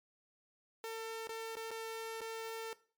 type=tone with dropouts; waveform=sawtooth; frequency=449.7 Hz; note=A4; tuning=38 cents sharp; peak=-36 dBFS; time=0.84-2.73 s; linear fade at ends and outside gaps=1 ms; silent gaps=1.272-1.292 / 1.555-1.568 / 1.707-1.713 / 2.207-2.215 s; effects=noise-tail reverb RT60 0.4 s tail -17 dB re dry + MP3 96 kbps